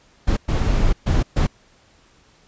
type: noise bursts at uneven times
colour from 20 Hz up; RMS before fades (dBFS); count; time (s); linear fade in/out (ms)
brown; -17; 4; 0.27-0.37 / 0.48-0.93 / 1.06-1.23 / 1.36-1.47; 10
effects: pink hiss -55 dBFS RMS until 2.47 s + resampled to 16000 Hz